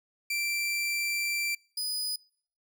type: tone pair in turn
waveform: sawtooth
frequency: 2349 / 4977 Hz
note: D7 / D#8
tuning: 0 / 0 cents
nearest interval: octave + minor second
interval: 1300 cents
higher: second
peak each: -25 / -27 dBFS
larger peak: first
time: 0.3-1.55 / 1.77-2.16 s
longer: first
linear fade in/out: 5 ms
effects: noise-tail reverb RT60 0.6 s tail -26 dB re dry